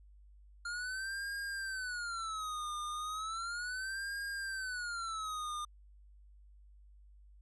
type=tone with vibrato; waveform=square; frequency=1400 Hz; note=F6; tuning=4 cents sharp; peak=-38 dBFS; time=0.65-5.65 s; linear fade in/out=5 ms; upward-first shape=sine; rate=0.35 Hz; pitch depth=250 cents each way; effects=added 50 Hz sine -56 dBFS peak until 7.41 s + resampled to 24000 Hz